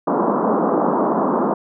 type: band-pass noise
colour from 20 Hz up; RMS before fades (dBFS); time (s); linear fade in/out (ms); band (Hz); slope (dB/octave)
pink; -18; 0.07-1.54; 5; 190 to 1200; 48
effects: none

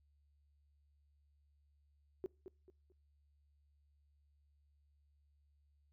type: tone with echo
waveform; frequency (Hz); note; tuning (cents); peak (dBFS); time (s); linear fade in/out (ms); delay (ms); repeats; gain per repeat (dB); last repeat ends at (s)
sine; 373.3; F#4; +15; -37; 2.24-2.26; 0; 220; 3; -10; 2.92
effects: noise-tail reverb RT60 0.3 s tail -24 dB re dry + added 72 Hz sine -70 dBFS peak until 5.92 s

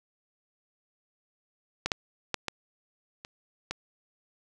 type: clicks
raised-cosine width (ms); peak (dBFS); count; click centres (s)
0.2; -10 / -8 / -10 / -13 / -24 / -15; 6; 1.86 / 1.918 / 2.343 / 2.483 / 3.249 / 3.71
effects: none

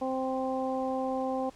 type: harmonic tone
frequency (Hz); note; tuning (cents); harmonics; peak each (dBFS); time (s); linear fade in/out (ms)
261.6; C4; 0; 1 / 2 / 3 / 4; -33 / -32 / -34 / -41; 0.01-1.5; 10
effects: pink hiss -56 dBFS RMS until 1.55 s + low-pass 8000 Hz 12 dB/octave

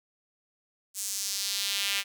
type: tone with high-pass filter sweep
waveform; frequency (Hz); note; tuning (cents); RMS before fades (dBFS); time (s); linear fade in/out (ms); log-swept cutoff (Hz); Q
sawtooth; 198.9; G3; +25; -31; 0.94-2.04; 50; 7700 to 2500; 1.7
effects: none

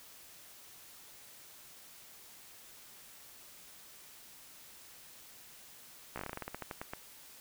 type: slowing click train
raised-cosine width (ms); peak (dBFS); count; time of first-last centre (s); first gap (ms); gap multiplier
0.5; -24; 16; 6.16-6.935; 15; 1.16
effects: white hiss -55 dBFS RMS until 7.4 s

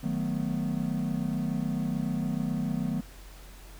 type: chord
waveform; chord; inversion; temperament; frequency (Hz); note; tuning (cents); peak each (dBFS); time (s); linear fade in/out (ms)
triangle; B dominant seventh; first; equal; 155.56 / 185 / 220 / 246.9; D#3 / F#3 / A3 / B3; 0 / 0 / 0 / 0; -31; 0.03-3.01; 10
effects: added 45 Hz sine -46 dBFS peak until 3.79 s + pink hiss -52 dBFS RMS until 3.79 s

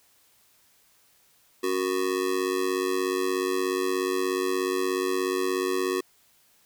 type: tone with amplitude modulation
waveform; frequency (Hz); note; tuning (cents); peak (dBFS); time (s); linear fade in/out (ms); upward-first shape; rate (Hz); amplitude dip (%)
square; 370; F#4; 0; -21; 1.63-6.01; 10; sine; 96.8; 90
effects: white hiss -62 dBFS RMS until 6.65 s

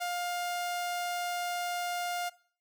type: tone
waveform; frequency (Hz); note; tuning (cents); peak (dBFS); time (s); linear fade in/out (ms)
sawtooth; 706; F5; +19; -28; 0-2.3; 20
effects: noise-tail reverb RT60 0.5 s tail -20 dB re dry

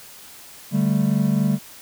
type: chord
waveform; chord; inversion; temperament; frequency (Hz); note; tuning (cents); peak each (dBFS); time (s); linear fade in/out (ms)
triangle; D suspended fourth; none; equal; 146.83 / 196 / 220; D3 / G3 / A3; 0 / 0 / 0; -20 / -18 / -20; 0.71-1.59; 50
effects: white hiss -43 dBFS RMS until 1.81 s

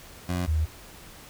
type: tone pair in turn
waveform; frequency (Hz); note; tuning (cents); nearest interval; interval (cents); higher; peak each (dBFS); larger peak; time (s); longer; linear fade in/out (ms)
20% pulse / sine; 89.2 / 78.48; F2 / D#2; +37 / +15; major second; 222; first; -21; neither; 0.28-0.47 / 0.47-0.66; neither; 20
effects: pink hiss -47 dBFS RMS until 1.29 s

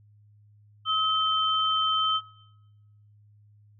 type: tone pair together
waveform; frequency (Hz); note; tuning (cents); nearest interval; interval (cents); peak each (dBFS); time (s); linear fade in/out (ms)
sine; 1279 / 3097; D#6 / G7; +47 / -22; octave + minor third; 1531; -25; 0.85-2.21; 50
effects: noise-tail reverb RT60 1.0 s tail -22 dB re dry + added 104 Hz sine -54 dBFS peak until 3.79 s

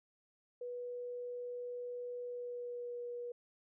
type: tone with pitch glide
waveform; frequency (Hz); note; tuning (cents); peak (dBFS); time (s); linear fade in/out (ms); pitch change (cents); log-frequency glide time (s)
sine; 489 to 482.3; B4 to B4; -17 to -41; -40; 0.61-3.32; 5; -24; 2.22-3.01
effects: none

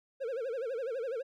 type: tone with vibrato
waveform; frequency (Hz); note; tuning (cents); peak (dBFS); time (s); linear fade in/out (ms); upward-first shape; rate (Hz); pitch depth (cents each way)
triangle; 493.9; B4; 0; -31; 0.2-1.23; 20; sine; 12; 190
effects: none

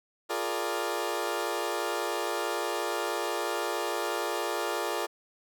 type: chord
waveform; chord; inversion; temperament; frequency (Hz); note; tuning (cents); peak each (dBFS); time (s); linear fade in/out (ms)
20% pulse; Bb dominant seventh; second; equal; 349.2 / 415.3 / 466.2 / 587.3; F4 / Ab4 / Bb4 / D5; 0 / 0 / 0 / 0; -30 / -30 / -30 / -30; 0.29-5.07; 20
effects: none

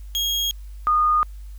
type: tone pair in turn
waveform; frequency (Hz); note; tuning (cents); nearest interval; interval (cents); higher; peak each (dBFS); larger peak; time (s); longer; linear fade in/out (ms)
35% pulse / sine; 3274 / 1226.4; G#7 / D#6; -25 / -25; octave + perfect fourth; 1700; first; -19 / -15; second; 0.15-0.51 / 0.87-1.23; neither; 0
effects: added 50 Hz sine -34 dBFS peak until 1.58 s + white hiss -58 dBFS RMS until 1.58 s

